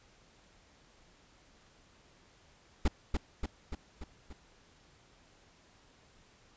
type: noise with echo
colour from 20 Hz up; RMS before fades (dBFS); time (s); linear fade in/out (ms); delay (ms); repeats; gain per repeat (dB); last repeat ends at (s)
brown; -23; 2.85-2.88; 5; 290; 5; -4; 4.33
effects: pink hiss -63 dBFS RMS until 6.56 s + resampled to 16000 Hz